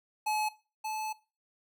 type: tone pair in turn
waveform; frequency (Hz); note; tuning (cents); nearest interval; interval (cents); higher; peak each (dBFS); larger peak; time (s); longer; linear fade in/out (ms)
square; 855 / 866.4; A5 / A5; -50 / -27; unison; 23; second; -29 / -34; first; 0.26-0.49 / 0.84-1.13; second; 10
effects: noise-tail reverb RT60 0.3 s tail -18 dB re dry